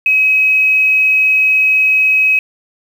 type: tone with quantisation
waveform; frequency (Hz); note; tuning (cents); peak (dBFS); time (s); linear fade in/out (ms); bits
sine; 2546; D#7; +39; -8; 0.06-2.39; 2; 6
effects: none